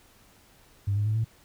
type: tone with pitch steps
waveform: sine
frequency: 100 / 103.89 / 107.92 / 112.12 Hz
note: G2 / G#2 / A2 / A2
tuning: +35 / +1 / -33 / +33 cents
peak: -22 dBFS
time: 0.87-1.246 s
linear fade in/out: 10 ms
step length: 94 ms
effects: tanh soft clip ceiling -18 dBFS + pink hiss -58 dBFS RMS until 1.44 s